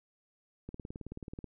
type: click train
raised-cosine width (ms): 3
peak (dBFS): -29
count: 15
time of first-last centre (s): 0.69-1.443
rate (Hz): 18.6
effects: none